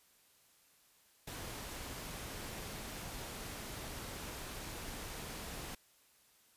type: noise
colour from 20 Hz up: pink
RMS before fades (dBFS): -45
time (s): 1.27-5.75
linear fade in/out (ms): 5
effects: white hiss -68 dBFS RMS until 6.56 s + resampled to 32000 Hz